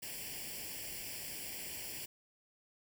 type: noise with comb filter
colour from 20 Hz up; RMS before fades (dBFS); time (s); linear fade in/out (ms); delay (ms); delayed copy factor
white; -44; 0.02-2.06; 10; 0.39; +0.85
effects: none